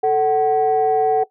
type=tone pair together; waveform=sine; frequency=440.8 / 751 Hz; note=A4 / F#5; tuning=+3 / +26 cents; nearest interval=major sixth; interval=923 cents; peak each=-15 dBFS; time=0.03-1.24 s; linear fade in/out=10 ms; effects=noise-tail reverb RT60 0.1 s tail -17 dB re dry + tanh soft clip ceiling -8 dBFS